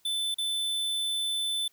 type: tone with dropouts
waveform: square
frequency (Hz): 3520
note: A7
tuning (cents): 0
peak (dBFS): -28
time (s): 0.05-1.68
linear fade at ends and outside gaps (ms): 5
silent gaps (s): 0.344-0.383
effects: white hiss -66 dBFS RMS until 1.72 s